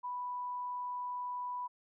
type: tone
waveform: sine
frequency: 987.8 Hz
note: B5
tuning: in tune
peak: -36 dBFS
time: 0.03-1.68 s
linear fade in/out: 20 ms
effects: none